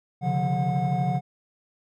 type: tone cluster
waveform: triangle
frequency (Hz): 134.1 / 146.6 / 177.5 / 728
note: C3 / D3 / F3 / F#5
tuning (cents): +43 / -3 / +28 / -28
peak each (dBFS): -25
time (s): 0.21-1.21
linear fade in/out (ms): 50
effects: tanh soft clip ceiling -13 dBFS